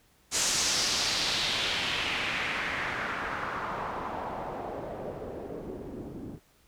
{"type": "noise with low-pass filter sweep", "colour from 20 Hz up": "white", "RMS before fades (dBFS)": -32, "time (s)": [0.31, 6.4], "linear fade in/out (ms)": 50, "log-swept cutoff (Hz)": [7200, 270], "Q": 2.1, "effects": ["pink hiss -64 dBFS RMS until 6.67 s"]}